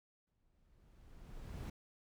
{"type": "noise with exponential growth", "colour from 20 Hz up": "brown", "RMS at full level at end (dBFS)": -41, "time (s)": [0.27, 1.7], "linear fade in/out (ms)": 5, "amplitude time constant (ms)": 310, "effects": []}